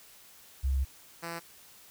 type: tone pair in turn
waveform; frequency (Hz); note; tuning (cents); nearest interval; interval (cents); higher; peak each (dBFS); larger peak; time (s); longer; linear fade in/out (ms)
sine / 5% pulse; 66.8 / 168.33; C2 / E3; +36 / +37; octave + major third; 1601; second; -25; neither; 0.63-0.85 / 1.22-1.4; first; 20
effects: white hiss -55 dBFS RMS until 1.9 s